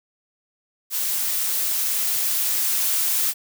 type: noise with level ramp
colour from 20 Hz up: blue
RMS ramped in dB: -24 to -21 dBFS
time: 0.9-3.34 s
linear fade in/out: 50 ms
effects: none